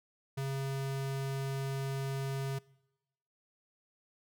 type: tone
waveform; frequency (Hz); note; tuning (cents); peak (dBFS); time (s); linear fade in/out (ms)
square; 136; C#3; -33; -34; 0.37-2.59; 10
effects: noise-tail reverb RT60 1.0 s tail -24 dB re dry